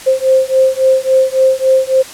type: beating tone pair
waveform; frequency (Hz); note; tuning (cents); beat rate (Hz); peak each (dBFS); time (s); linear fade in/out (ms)
sine; 523.3 / 526.9; C5 / C5; 0 / +12; 3.6; -11; 0.06-2.03; 20
effects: white hiss -31 dBFS RMS until 2.13 s + low-pass 10000 Hz 12 dB/octave